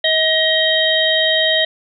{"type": "harmonic tone with a mistuned harmonic", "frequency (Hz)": 630, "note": "D#5", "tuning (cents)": 21, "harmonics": [1, 3, 5, 6], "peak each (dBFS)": [-18, -18, -18, -18], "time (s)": [0.04, 1.65], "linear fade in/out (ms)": 5, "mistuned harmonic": 1, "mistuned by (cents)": 16, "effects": []}